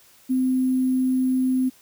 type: tone with sample-and-hold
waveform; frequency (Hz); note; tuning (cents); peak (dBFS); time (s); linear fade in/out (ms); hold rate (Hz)
sine; 258; C4; -24; -18; 0.29-1.7; 20; 11025
effects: white hiss -54 dBFS RMS until 1.81 s